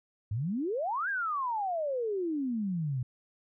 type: exponential two-way sweep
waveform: sine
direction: up then down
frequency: 96.1 to 1661.2 to 120.2 Hz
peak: -29 dBFS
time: 0.31-3.03 s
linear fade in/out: 5 ms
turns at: 1.09 s
effects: none